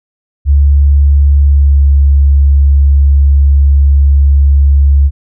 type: tone with pitch glide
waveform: sine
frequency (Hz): 70.9 to 70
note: C#2 to C#2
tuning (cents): +40 to +18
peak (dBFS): -3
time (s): 0.45-5.11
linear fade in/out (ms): 50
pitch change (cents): -22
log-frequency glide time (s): 1.41-1.82
effects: none